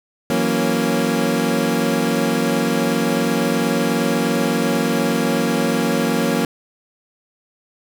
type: chord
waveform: 25% pulse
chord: F# dominant seventh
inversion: third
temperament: equal with one note detuned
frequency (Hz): 164.81 / 185 / 233.1 / 275.9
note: E3 / F#3 / A#3 / C#4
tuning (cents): 0 / 0 / 0 / -8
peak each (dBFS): -21 / -20 / -16 / -19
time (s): 0.3-6.45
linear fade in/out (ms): 2
effects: none